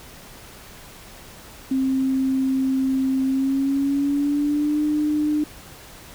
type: tone with pitch glide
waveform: sine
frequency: 264.7 to 300.6 Hz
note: C4 to D4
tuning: +20 to +40 cents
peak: -18 dBFS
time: 1.71-5.44 s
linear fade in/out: 5 ms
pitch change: +220 cents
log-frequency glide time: 3.26-4.81 s
effects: pink hiss -43 dBFS RMS until 6.14 s